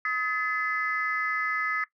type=tone cluster; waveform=sine; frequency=1269 / 1728 / 2033 Hz; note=D#6 / A6 / B6; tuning=+34 / -32 / +50 cents; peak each=-29 dBFS; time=0.05-1.84 s; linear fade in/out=2 ms; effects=noise-tail reverb RT60 0.1 s tail -18 dB re dry + tanh soft clip ceiling -17 dBFS